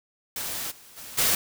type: noise with level steps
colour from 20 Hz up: white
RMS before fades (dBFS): -32 / -50 / -41 / -22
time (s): 0.36-1.35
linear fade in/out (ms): 2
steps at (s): 0.7 / 0.96 / 1.17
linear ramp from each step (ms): 20
effects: none